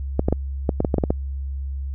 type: clicks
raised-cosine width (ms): 2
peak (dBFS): -5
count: 10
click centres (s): 0.194 / 0.285 / 0.326 / 0.692 / 0.804 / 0.848 / 0.942 / 0.983 / 1.038 / 1.105
effects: added 68 Hz sine -25 dBFS peak until 1.94 s